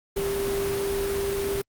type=tone in noise; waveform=sine; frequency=396.4 Hz; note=G4; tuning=19 cents sharp; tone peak=-25 dBFS; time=0.16-1.62 s; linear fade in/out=10 ms; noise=pink; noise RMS=-32 dBFS; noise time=0.16-1.62 s; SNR=+4 dB; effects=Opus 32 kbps